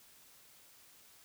silence, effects white hiss -61 dBFS RMS until 1.24 s

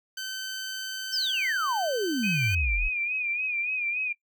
15% pulse tone, 1536 Hz, G6, 36 cents flat, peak -26 dBFS, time 0.17-2.55 s, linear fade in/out 5 ms
sine exponential sweep, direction down, 5590 to 32.86 Hz, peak -25 dBFS, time 1.12-2.89 s, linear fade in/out 20 ms
sine tone with vibrato, 2447 Hz, D#7, 29 cents flat, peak -26 dBFS, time 2.23-4.13 s, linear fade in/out 10 ms, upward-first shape sine, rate 3.5 Hz, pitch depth 72 cents each way
effects noise-tail reverb RT60 0.1 s tail -19 dB re dry

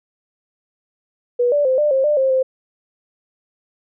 sine tone with pitch steps, 486.7 / 582 / 519 / 596 / 533 / 596 / 531 / 522 Hz, B4 / D5 / C5 / D5 / C5 / D5 / C5 / C5, -25 / -16 / -14 / +25 / +32 / +25 / +25 / -4 cents, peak -13 dBFS, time 1.39-2.43 s, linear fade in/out 10 ms, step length 130 ms, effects none

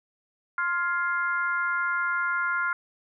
harmonic tone with a mistuned harmonic, 350.3 Hz, F4, 5 cents sharp, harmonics 3 / 4 / 5 / 6, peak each -31 / -25 / -37 / -37 dBFS, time 0.58-2.73 s, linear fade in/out 2 ms, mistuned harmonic 5, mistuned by -65 cents, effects none

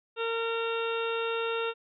harmonic tone, 458.2 Hz, A#4, 30 cents flat, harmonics 1 / 2 / 3 / 4 / 5 / 6 / 7 / 8, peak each -30 / -39 / -35 / -47 / -47 / -37 / -49 / -41 dBFS, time 0.16-1.74 s, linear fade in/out 50 ms, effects none

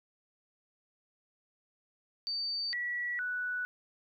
sine tone with pitch steps, 4598 / 1939 / 1480 Hz, D8 / B6 / F#6, -37 / -32 / 0 cents, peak -32 dBFS, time 2.27-3.65 s, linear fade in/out 0 ms, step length 460 ms, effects 12-bit

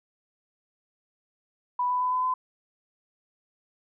sine tone with pitch steps, 987.8 / 995.2 / 1002.7 / 1010.3 / 1017.9 Hz, B5 / B5 / B5 / B5 / C6, 0 / +13 / +26 / +39 / -48 cents, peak -23 dBFS, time 1.79-2.34 s, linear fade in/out 5 ms, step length 110 ms, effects none

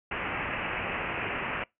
white low-pass noise, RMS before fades -33 dBFS, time 0.11-1.64 s, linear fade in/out 5 ms, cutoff 2800 Hz, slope 96 dB/octave, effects noise-tail reverb RT60 0.2 s tail -25 dB re dry

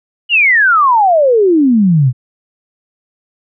sine exponential sweep, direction down, 2960 to 118.5 Hz, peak -6 dBFS, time 0.29-2.13 s, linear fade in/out 50 ms, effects none

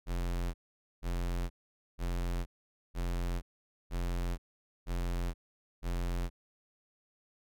square tone bursts, 43.65 Hz, F1, in tune, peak -32 dBFS, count 7, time 0.06-6.3 s, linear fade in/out 50 ms, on 480 ms, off 480 ms, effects none

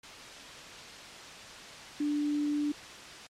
sine tone in noise, 294 Hz, D4, 2 cents sharp, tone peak -27 dBFS, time 2-2.72 s, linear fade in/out 5 ms, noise white, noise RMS -45 dBFS, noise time 0.03-3.27 s, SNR +15 dB, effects low-pass 5000 Hz 12 dB/octave + MP3 64 kbps

